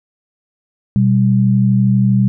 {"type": "tone pair together", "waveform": "sine", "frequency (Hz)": [123.57, 196], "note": ["B2", "G3"], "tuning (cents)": [1, 0], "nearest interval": "minor sixth", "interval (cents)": 799, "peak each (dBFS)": -12, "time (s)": [0.96, 2.28], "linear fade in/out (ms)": 0, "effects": []}